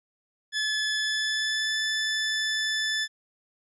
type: tone with pitch glide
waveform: 20% pulse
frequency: 1723 to 1748.1 Hz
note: A6 to A6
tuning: -37 to -12 cents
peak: -20 dBFS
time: 0.52-3.08 s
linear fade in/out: 50 ms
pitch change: +25 cents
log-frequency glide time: 0.95-1.8 s
effects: resampled to 24000 Hz